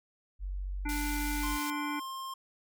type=tone; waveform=sine; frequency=47.2 Hz; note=F#1; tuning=35 cents sharp; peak=-33 dBFS; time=0.39-1.59 s; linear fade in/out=50 ms
type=harmonic tone; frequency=293.7 Hz; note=D4; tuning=in tune; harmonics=1 / 3 / 5 / 7 / 8; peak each=-35 / -40 / -42 / -43 / -44 dBFS; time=0.85-2 s; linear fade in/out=10 ms
type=band-pass noise; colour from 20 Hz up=white; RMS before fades=-41 dBFS; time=0.89-1.7 s; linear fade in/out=0 ms; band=2000 to 16000 Hz; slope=12 dB/octave
type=tone with pitch glide; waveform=square; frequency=1046.5 to 1061.1 Hz; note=C6 to C6; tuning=0 to +24 cents; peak=-38 dBFS; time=1.43-2.34 s; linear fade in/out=5 ms; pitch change=+24 cents; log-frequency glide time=1.55-2.13 s
effects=none